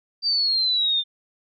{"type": "exponential sweep", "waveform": "sine", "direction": "down", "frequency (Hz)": [4699, 3585], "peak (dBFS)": -18, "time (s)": [0.22, 1.04], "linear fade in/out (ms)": 50, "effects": ["MP3 96 kbps"]}